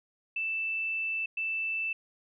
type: tone bursts at uneven times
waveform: sine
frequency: 2649 Hz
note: E7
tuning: 8 cents sharp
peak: -29 dBFS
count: 2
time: 0.36-1.26 / 1.37-1.93 s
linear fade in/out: 5 ms
effects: none